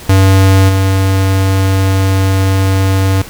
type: tone with level steps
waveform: square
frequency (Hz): 96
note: G2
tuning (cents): -36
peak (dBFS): -5 / -9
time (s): 0.09-3.22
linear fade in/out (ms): 5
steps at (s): 0.68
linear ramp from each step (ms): 20
effects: pink hiss -31 dBFS RMS until 3.29 s